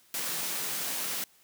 white high-pass noise, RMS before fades -33 dBFS, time 0.14-1.24 s, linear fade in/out 2 ms, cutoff 130 Hz, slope 96 dB/octave, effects white hiss -62 dBFS RMS until 1.43 s + high-pass 60 Hz 12 dB/octave

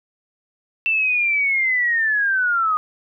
sine linear sweep, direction down, 2684 to 1228 Hz, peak -16 dBFS, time 0.86-2.77 s, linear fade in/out 0 ms, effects none

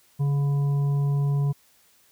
harmonic tone with a mistuned harmonic, 142.3 Hz, C#3, 46 cents sharp, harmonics 1 / 3 / 5 / 7, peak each -20 / -39 / -45 / -44 dBFS, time 0.19-1.53 s, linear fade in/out 20 ms, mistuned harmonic 3, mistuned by -35 cents, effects white hiss -60 dBFS RMS until 2.11 s

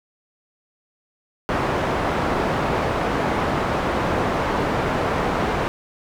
white low-pass noise, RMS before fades -22 dBFS, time 1.49-5.68 s, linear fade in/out 0 ms, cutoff 980 Hz, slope 12 dB/octave, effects none

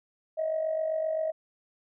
sine tone with amplitude modulation, 635 Hz, D#5, 35 cents sharp, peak -23 dBFS, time 0.37-1.32 s, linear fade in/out 20 ms, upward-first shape sine, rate 47.7 Hz, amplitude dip 60%, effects tanh soft clip ceiling -20 dBFS

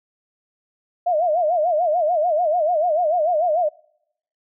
sine tone with vibrato, 659.3 Hz, E5, in tune, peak -16 dBFS, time 1.06-3.69 s, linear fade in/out 10 ms, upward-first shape sine, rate 6.8 Hz, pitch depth 170 cents each way, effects noise-tail reverb RT60 0.7 s tail -24 dB re dry

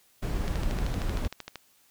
brown noise, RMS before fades -29 dBFS, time 0.22-1.28 s, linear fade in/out 10 ms
click train, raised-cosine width 0.2 ms, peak -20 dBFS, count 15, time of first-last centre 0.48-1.557 s, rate 13 Hz
effects white hiss -63 dBFS RMS until 1.9 s

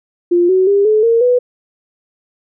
sine tone with pitch steps, 349.2 / 374.3 / 401.1 / 429.9 / 460.8 / 493.8 Hz, F4 / F#4 / G4 / A4 / A#4 / B4, 0 / +20 / +40 / -40 / -20 / 0 cents, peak -8 dBFS, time 0.31-1.39 s, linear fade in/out 10 ms, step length 180 ms, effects none

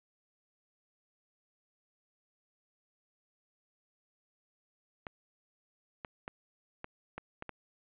clicks, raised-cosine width 0.5 ms, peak -25 dBFS, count 7, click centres 5.068 / 6.048 / 6.279 / 6.844 / 7.18 / 7.424 / 7.493 s, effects resampled to 8000 Hz + 9-bit

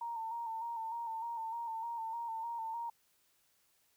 sine tone with vibrato, 916 Hz, A#5, 31 cents flat, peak -37 dBFS, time 0.01-2.9 s, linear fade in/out 5 ms, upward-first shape square, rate 3.3 Hz, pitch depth 36 cents each way, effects white hiss -73 dBFS RMS until 3.96 s

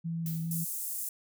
sine tone with vibrato, 164.5 Hz, E3, 3 cents flat, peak -31 dBFS, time 0.04-0.65 s, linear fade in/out 20 ms, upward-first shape square, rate 2.5 Hz, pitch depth 14 cents each way
violet noise with exponential decay, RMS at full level -38 dBFS, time 0.26-0.86 s, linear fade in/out 2 ms, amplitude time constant 130 ms
pink high-pass noise, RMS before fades -36 dBFS, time 0.51-1.09 s, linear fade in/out 2 ms, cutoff 8500 Hz, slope 24 dB/octave
effects none

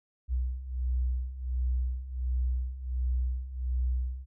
sine beating tone pair, 61.74 / 63.14 Hz, B1 / B1, 0 / +39 cents, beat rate 1.4 Hz, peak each -33 / -29 dBFS, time 0.28-4.26 s, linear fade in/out 50 ms, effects none

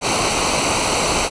pink noise with comb filter, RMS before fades -18 dBFS, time 0.01-1.3 s, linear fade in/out 50 ms, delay 0.58 ms, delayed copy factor -0.7, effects resampled to 22050 Hz

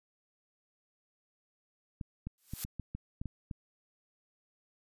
clicks, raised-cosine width 5 ms, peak -26 dBFS, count 9, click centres 2.012 / 2.27 / 2.536 / 2.649 / 2.797 / 2.95 / 3.215 / 3.257 / 3.512 s
blue noise with exponential growth, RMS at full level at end -35 dBFS, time 2.38-2.64 s, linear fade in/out 0 ms, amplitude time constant 55 ms
effects resampled to 32000 Hz

